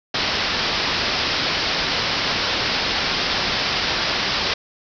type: low-pass noise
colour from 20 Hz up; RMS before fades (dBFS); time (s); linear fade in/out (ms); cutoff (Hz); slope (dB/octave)
white; -22; 0.14-4.54; 5; 5400; 96
effects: none